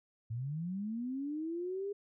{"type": "linear sweep", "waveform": "sine", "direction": "up", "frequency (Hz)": [107.3, 410], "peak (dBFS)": -35, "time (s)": [0.3, 1.93], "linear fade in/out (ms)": 10, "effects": []}